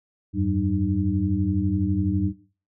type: tone cluster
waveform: sine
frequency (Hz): 87.1 / 99.1 / 190.5 / 302.2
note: F2 / G2 / G3 / D4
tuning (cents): -4 / +19 / -49 / +50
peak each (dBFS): -26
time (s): 0.33-2.33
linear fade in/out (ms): 50
effects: noise-tail reverb RT60 0.4 s tail -18 dB re dry